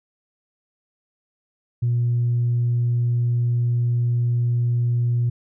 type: tone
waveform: sine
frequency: 120 Hz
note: B2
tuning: 49 cents flat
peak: -16 dBFS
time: 1.82-5.3 s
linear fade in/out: 10 ms
effects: tanh soft clip ceiling -14 dBFS